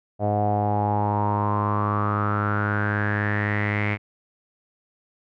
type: tone with low-pass filter sweep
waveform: sawtooth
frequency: 103.83 Hz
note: G#2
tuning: in tune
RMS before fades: -23 dBFS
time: 0.19-3.98 s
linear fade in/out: 50 ms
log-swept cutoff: 670 to 2200 Hz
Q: 8.1
effects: none